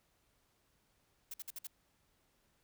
blue noise bursts, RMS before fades -44 dBFS, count 5, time 1.31-1.671 s, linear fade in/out 5 ms, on 29 ms, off 54 ms, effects pink hiss -75 dBFS RMS until 2.63 s

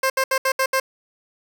15% pulse tone bursts at uneven times, 529 Hz, C5, 19 cents sharp, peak -11 dBFS, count 6, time 0.03-0.1 / 0.17-0.24 / 0.31-0.38 / 0.45-0.52 / 0.59-0.66 / 0.73-0.8 s, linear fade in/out 5 ms, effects none

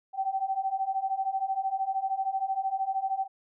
sine beating tone pair, 764 / 777 Hz, G5 / G5, -45 / -16 cents, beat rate 13 Hz, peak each -31 / -29 dBFS, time 0.13-3.28 s, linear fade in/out 50 ms, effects none

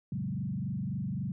sine tone with frequency modulation, 161.1 Hz, E3, 39 cents flat, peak -31 dBFS, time 0.12-1.32 s, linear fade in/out 2 ms, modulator 23.7 Hz, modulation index 2.1, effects none

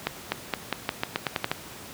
accelerating click train, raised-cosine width 0.3 ms, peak -8 dBFS, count 11, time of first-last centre 0.07-1.515 s, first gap 250 ms, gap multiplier 0.87, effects pink hiss -42 dBFS RMS until 1.93 s + high-pass 100 Hz 12 dB/octave

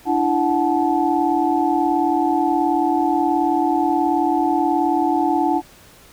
sine tone cluster, 296 / 334.6 / 737 / 867 Hz, D4 / E4 / F#5 / A5, +14 / +26 / -7 / -26 cents, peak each -21 dBFS, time 0.05-5.62 s, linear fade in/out 50 ms, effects pink hiss -47 dBFS RMS until 6.12 s

